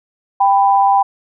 sine tone pair together, 790 / 993.3 Hz, G5 / B5, +13 / +10 cents, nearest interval major third, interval 397 cents, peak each -10 / -14 dBFS, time 0.4-1.03 s, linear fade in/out 10 ms, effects none

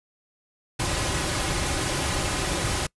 pink noise with comb filter, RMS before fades -26 dBFS, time 0.79-2.87 s, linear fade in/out 10 ms, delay 4.4 ms, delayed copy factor -0.5, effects noise-tail reverb RT60 0.1 s tail -25 dB re dry + resampled to 24000 Hz

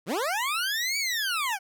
20% pulse linear two-way sweep, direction up then down, 130.81 to 2300 to 727 Hz, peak -21 dBFS, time 0.06-1.59 s, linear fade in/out 50 ms, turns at 0.98 s, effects none

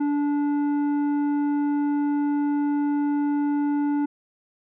sine tone with tanh clipping, 290 Hz, D4, 22 cents flat, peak -22 dBFS, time 0-4.06 s, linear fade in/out 10 ms, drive 9 dB, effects none

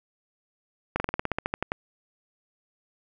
slowing click train, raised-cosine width 0.5 ms, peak -11 dBFS, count 13, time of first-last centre 0.96-1.719 s, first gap 40 ms, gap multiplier 1.08, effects none

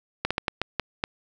slowing click train, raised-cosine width 0.3 ms, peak -8 dBFS, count 7, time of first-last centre 0.25-1.039 s, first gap 56 ms, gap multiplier 1.34, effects none

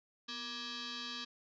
sine tone with frequency modulation, 247.4 Hz, B3, 3 cents sharp, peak -40 dBFS, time 0.28-1.25 s, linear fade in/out 10 ms, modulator 711 Hz, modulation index 6.7, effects none

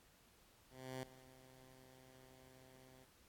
10% pulse tone with ADSR envelope, 129.7 Hz, C3, 15 cents flat, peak -35 dBFS, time 0.69-3.06 s, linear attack 340 ms, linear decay 4 ms, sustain -19 dB, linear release 29 ms, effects pink hiss -69 dBFS RMS until 3.28 s + AAC 64 kbps

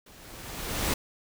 pink noise with level ramp, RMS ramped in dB -53 to -26 dBFS, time 0.06-0.94 s, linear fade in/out 5 ms, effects none

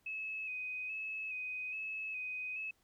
sine tone with vibrato, 2547 Hz, D#7, 40 cents sharp, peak -38 dBFS, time 0.06-2.71 s, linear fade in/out 5 ms, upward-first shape square, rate 1.2 Hz, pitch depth 29 cents each way, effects pink hiss -74 dBFS RMS until 2.83 s

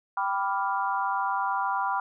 sine chord, G dominant seventh, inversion none, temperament equal, 784 / 987.8 / 1174.7 / 1396.9 Hz, G5 / B5 / D6 / F6, 0 / 0 / 0 / 0 cents, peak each -30 / -28 / -32 / -33 dBFS, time 0.17-2 s, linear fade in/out 2 ms, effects none

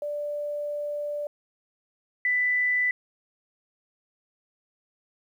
sine tone pair in turn, 587.3 / 1988.6 Hz, D5 / B6, 0 / +11 cents, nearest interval octave + major sixth, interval 2111 cents, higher second, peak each -28 / -21 dBFS, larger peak second, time 0.02-1.27 / 2.25-2.91 s, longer first, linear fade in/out 2 ms, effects 10-bit

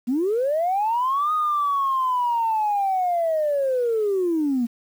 sine linear two-way sweep, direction up then down, 227.2 to 1250 to 227.2 Hz, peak -18 dBFS, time 0.07-4.67 s, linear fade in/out 20 ms, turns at 1.33 s, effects tanh soft clip ceiling -15 dBFS + 8-bit

